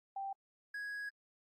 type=tone pair in turn; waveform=sine / triangle; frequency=784 / 1661.2 Hz; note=G5 / G#6; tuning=0 / 0 cents; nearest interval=octave + minor second; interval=1300 cents; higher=second; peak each=-38 / -38 dBFS; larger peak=neither; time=0.16-0.33 / 0.74-1.09 s; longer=second; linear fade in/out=5 ms; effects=AAC 32 kbps